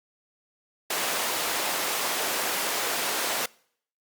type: high-pass noise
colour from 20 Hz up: pink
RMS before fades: -28 dBFS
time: 0.9-3.46 s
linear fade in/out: 5 ms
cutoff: 490 Hz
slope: 12 dB/octave
effects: noise-tail reverb RT60 0.6 s tail -24 dB re dry + Opus 48 kbps